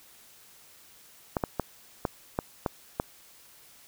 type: clicks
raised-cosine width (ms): 1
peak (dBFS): -12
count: 7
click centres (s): 1.368 / 1.438 / 1.597 / 2.052 / 2.389 / 2.662 / 2.999
effects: white hiss -55 dBFS RMS until 3.87 s